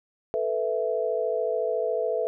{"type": "chord", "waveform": "sine", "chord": "A suspended second", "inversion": "none", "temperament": "equal", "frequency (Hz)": [440, 493.9, 659.3], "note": ["A4", "B4", "E5"], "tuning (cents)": [0, 0, 0], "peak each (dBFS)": -28, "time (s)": [0.34, 2.27], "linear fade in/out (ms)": 0, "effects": []}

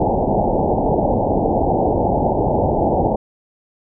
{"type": "low-pass noise", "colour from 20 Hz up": "white", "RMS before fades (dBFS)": -17, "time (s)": [0, 3.16], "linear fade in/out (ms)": 5, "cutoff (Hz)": 870, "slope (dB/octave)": 96, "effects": []}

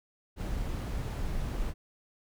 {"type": "noise", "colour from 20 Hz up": "brown", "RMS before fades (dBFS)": -33, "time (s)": [0.36, 1.74], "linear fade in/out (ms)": 50, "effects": []}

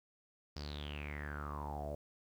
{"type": "tone with low-pass filter sweep", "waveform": "sawtooth", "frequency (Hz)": 73.42, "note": "D2", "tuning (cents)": 0, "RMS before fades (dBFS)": -43, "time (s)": [0.56, 1.95], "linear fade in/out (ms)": 5, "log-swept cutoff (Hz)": [5100, 580], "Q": 9.5, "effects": ["11-bit"]}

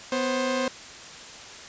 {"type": "tone pair together", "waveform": "sawtooth", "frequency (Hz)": [249.7, 529.1], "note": ["B3", "C5"], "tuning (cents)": [19, 19], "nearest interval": "octave + minor second", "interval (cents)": 1300, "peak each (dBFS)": [-24, -22], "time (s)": [0.12, 0.68], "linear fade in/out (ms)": 2, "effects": ["white hiss -42 dBFS RMS until 1.68 s", "resampled to 16000 Hz"]}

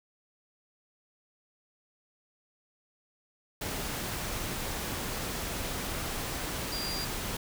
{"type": "tone in noise", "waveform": "sine", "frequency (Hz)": 4769, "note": "D8", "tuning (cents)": 26, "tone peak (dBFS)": -35, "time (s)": [6.72, 7.05], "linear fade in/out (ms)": 5, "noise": "pink", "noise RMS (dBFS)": -35, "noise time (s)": [3.61, 7.37], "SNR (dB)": -3, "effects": []}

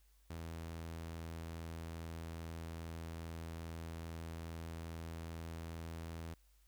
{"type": "tone", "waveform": "sawtooth", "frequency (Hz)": 82.41, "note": "E2", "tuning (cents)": 0, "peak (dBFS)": -40, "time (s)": [0.3, 6.34], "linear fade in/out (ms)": 5, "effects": ["added 50 Hz sine -66 dBFS peak until 6.67 s", "white hiss -75 dBFS RMS until 6.67 s"]}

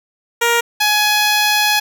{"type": "tone pair in turn", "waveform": "10% pulse", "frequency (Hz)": [470, 839.7], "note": ["A#4", "G#5"], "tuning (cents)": [14, 19], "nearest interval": "minor seventh", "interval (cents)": 1005, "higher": "second", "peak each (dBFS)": -4, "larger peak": "neither", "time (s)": [[0.41, 0.61], [0.8, 1.8]], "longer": "second", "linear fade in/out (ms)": 10, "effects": []}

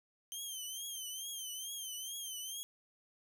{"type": "tone with vibrato", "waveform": "15% pulse", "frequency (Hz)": 3131, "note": "G7", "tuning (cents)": -3, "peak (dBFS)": -34, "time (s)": [0.32, 2.63], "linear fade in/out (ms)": 0, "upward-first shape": "triangle", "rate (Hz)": 2.3, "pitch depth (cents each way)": 110, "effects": []}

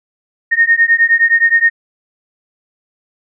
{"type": "beating tone pair", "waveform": "sine", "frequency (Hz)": [1841, 1850.6], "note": ["A#6", "A#6"], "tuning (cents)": [-22, -13], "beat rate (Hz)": 9.6, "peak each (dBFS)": -11, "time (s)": [0.51, 1.7], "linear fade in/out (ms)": 20, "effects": []}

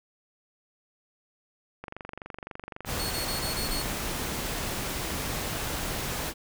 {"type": "click train", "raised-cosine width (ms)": 0.5, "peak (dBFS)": -23, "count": 50, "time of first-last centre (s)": [1.84, 3.899], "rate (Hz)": 23.8}
{"type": "noise", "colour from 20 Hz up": "pink", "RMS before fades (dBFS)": -32, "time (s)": [2.85, 6.34], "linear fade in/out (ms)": 50}
{"type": "tone bursts", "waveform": "sawtooth", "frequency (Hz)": 4359, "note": "C#8", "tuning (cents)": -30, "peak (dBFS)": -30, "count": 6, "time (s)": [2.99, 3.825], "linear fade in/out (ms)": 10, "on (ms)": 120, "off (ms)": 23}
{"effects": []}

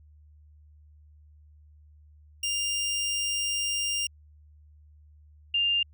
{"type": "tone pair in turn", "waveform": ["20% pulse", "sine"], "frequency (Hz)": [2800, 2800], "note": ["F7", "F7"], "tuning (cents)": [4, 4], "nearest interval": "unison", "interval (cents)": 0, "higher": "neither", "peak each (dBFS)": -22, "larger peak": "neither", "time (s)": [[2.43, 4.07], [5.54, 5.83]], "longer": "first", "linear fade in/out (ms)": 5, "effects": ["added 75 Hz sine -52 dBFS peak until 5.93 s"]}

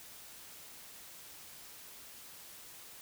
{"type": "silence", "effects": ["white hiss -52 dBFS RMS until 3.01 s"]}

